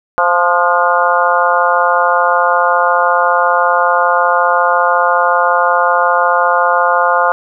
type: harmonic tone with a mistuned harmonic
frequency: 174.61 Hz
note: F3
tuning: in tune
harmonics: 3 / 4 / 5 / 6 / 7 / 8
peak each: -16 / -16 / -16 / -16 / -16 / -16 dBFS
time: 0.18-7.32 s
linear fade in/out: 0 ms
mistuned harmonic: 8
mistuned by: +38 cents
effects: none